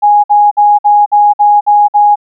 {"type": "tone bursts", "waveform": "sine", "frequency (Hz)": 828, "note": "G#5", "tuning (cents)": -5, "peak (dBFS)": -3, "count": 8, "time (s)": [0.02, 2.158], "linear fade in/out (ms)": 20, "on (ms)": 220, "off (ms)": 54, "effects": []}